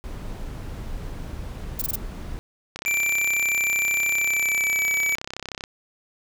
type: noise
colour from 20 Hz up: brown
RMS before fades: -33 dBFS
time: 0.04-2.39 s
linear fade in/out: 0 ms
type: noise bursts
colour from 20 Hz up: violet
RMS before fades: -25 dBFS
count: 4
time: 1.79-1.958 s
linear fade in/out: 5 ms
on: 27 ms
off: 20 ms
type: click train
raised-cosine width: 0.2 ms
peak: -15 dBFS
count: 96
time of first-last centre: 2.76-5.639 s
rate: 33 Hz
type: tone with pitch glide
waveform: square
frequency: 2349 to 2291 Hz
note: D7 to D7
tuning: 0 to -44 cents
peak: -21 dBFS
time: 2.86-5.15 s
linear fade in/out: 0 ms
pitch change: -44 cents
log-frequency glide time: 4.12-4.91 s
effects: none